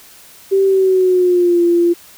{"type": "tone with pitch glide", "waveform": "sine", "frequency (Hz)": [388.7, 344.3], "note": ["G4", "F4"], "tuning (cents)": [-15, -25], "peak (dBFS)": -9, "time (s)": [0.51, 1.94], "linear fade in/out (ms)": 20, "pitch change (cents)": -210, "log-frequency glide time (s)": [0.65, 1.62], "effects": ["white hiss -42 dBFS RMS until 2.17 s"]}